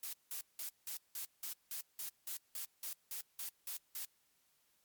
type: noise bursts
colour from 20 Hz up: blue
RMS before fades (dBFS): -43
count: 15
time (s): 0.03-4.05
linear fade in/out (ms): 2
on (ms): 100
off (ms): 180
effects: white hiss -75 dBFS RMS until 4.84 s + MP3 96 kbps